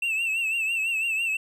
triangle tone with vibrato, 2671 Hz, E7, 22 cents sharp, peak -22 dBFS, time 0.02-1.37 s, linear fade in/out 5 ms, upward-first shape triangle, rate 6 Hz, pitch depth 84 cents each way, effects none

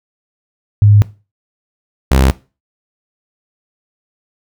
sine / sawtooth tone pair in turn, 103.5 / 66.19 Hz, G#2 / C2, -5 / +21 cents, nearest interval minor sixth, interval 774 cents, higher first, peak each -4 dBFS, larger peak neither, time 0.82-1.02 / 2.11-2.31 s, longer neither, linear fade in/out 0 ms, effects noise-tail reverb RT60 0.3 s tail -19 dB re dry

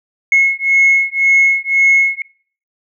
sine beating tone pair, 2175 / 2176.9 Hz, C#7 / C#7, -33 / -32 cents, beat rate 1.9 Hz, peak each -11 dBFS, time 0.32-2.22 s, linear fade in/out 2 ms, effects noise-tail reverb RT60 0.5 s tail -23 dB re dry + tanh soft clip ceiling -3 dBFS

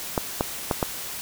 clicks, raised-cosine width 1 ms, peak -7 dBFS, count 4, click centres 0.178 / 0.409 / 0.712 / 0.828 s, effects white hiss -34 dBFS RMS until 1.21 s

